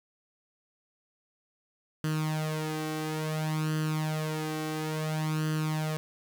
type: tone with flanger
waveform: sawtooth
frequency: 155.56 Hz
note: D#3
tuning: in tune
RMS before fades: -31 dBFS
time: 2.04-5.97 s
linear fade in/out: 0 ms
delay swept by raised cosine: 0.65 to 2.65 ms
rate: 0.58 Hz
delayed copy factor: +0.7
effects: none